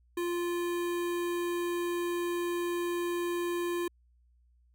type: tone with notch filter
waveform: square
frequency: 348 Hz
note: F4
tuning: 6 cents flat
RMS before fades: -32 dBFS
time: 0.17-3.88 s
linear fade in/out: 5 ms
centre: 5100 Hz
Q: 1.8
effects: added 60 Hz sine -62 dBFS peak until 4.74 s